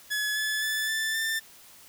sawtooth tone with pitch steps, 1701 / 1721.8 / 1742.8 / 1764 / 1785.6 Hz, G#6 / A6 / A6 / A6 / A6, +41 / -38 / -17 / +4 / +25 cents, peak -23 dBFS, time 0.1-1.4 s, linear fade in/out 20 ms, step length 260 ms, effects white hiss -52 dBFS RMS until 1.88 s

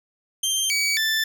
20% pulse tone with pitch steps, 3154 / 2273 / 1764 Hz, G7 / C#7 / A6, +10 / +43 / +4 cents, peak -15 dBFS, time 0.43-1.24 s, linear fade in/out 5 ms, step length 270 ms, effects none

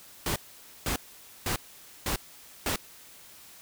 pink noise bursts, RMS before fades -29 dBFS, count 5, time 0.26-2.76 s, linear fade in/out 2 ms, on 100 ms, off 500 ms, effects white hiss -51 dBFS RMS until 3.61 s

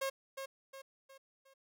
sawtooth tone with echo, 540 Hz, C#5, 45 cents flat, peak -30 dBFS, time 0.01-0.1 s, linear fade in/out 10 ms, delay 360 ms, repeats 4, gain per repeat -7 dB, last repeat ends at 1.54 s, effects none

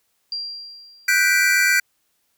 sine tone with exponential decay, 4750 Hz, D8, 19 cents sharp, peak -23 dBFS, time 0.32-1.47 s, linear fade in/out 2 ms, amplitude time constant 250 ms
square chord, G major seventh, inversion third, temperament equal, 1480 / 1568 / 1975.5 / 2349 Hz, F#6 / G6 / B6 / D7, 0 / 0 / 0 / 0 cents, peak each -22 / -21 / -21 / -21 dBFS, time 1.08-1.8 s, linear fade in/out 5 ms
effects white hiss -68 dBFS RMS until 2.37 s

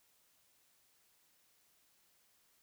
silence, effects white hiss -72 dBFS RMS until 2.62 s

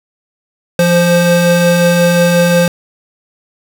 square tone pair together, 172.57 / 523.3 Hz, F3 / C5, -20 / 0 cents, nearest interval octave + perfect fifth, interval 1920 cents, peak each -11 dBFS, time 0.79-2.68 s, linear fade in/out 2 ms, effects 7-bit

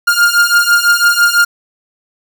45% pulse beating tone pair, 1407 / 1413 Hz, F6 / F6, +12 / +20 cents, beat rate 6 Hz, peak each -11 dBFS, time 0.07-1.45 s, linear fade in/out 10 ms, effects none

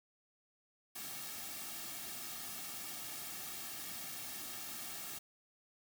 white noise with comb filter, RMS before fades -45 dBFS, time 0.95-5.19 s, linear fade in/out 10 ms, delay 2 ms, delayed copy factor -0.65, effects none

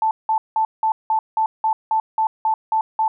sine tone bursts, 880 Hz, A5, in tune, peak -15 dBFS, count 12, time 0.02-3.08 s, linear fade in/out 2 ms, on 90 ms, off 180 ms, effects none

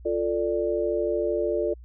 sine chord, D minor, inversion first, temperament equal with one note detuned, 349.2 / 442.3 / 587.3 Hz, F4 / A4 / D5, 0 / +9 / 0 cents, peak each -27 dBFS, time 0.05-1.74 s, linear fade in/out 10 ms, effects added 60 Hz sine -42 dBFS peak until 1.84 s

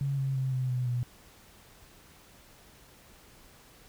sine tone with pitch steps, 138.59 / 135.19 / 131.87 / 128.64 / 125.48 / 122.4 Hz, C#3 / C#3 / C3 / C3 / B2 / B2, 0 / -43 / +14 / -29 / +28 / -15 cents, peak -27 dBFS, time 0.01-1.03 s, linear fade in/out 0 ms, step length 170 ms, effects pink hiss -56 dBFS RMS until 3.88 s

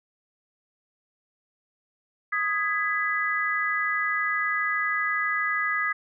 sine chord, G# minor, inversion second, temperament just, 1245.9 / 1661.2 / 1993.5 Hz, D#6 / G#6 / B6, +2 / 0 / +16 cents, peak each -28 / -28 / -27 dBFS, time 2.32-5.93 s, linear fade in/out 10 ms, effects none

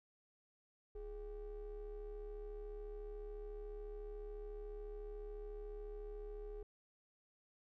triangle ring-modulated tone, 190 Hz, F#3, 46 cents sharp, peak -40 dBFS, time 0.95-6.63 s, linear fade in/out 5 ms, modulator 227 Hz, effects none

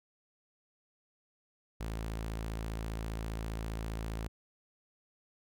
sawtooth tone, 55 Hz, A1, in tune, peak -32 dBFS, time 1.8-4.28 s, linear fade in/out 10 ms, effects none

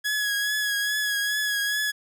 sawtooth tone with vibrato, 1676 Hz, G#6, 15 cents sharp, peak -20 dBFS, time 0.04-1.92 s, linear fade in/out 20 ms, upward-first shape triangle, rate 2.4 Hz, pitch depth 37 cents each way, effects none

